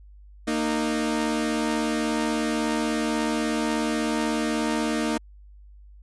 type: tone pair together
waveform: sawtooth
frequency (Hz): 231.2 / 307.6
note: A#3 / D#4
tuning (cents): -14 / -20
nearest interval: perfect fourth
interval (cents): 494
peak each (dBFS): -22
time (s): 0.47-5.18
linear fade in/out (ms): 10
effects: added 50 Hz sine -45 dBFS peak until 6.02 s + resampled to 24000 Hz